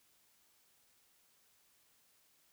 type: silence
effects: white hiss -71 dBFS RMS until 2.52 s